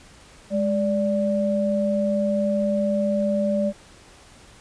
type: tone pair together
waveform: sine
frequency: 206.5 / 584 Hz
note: G#3 / D5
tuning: -10 / -10 cents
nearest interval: octave + tritone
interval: 1800 cents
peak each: -22 dBFS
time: 0.5-3.73 s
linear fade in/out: 50 ms
effects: pink hiss -49 dBFS RMS until 4.6 s + resampled to 22050 Hz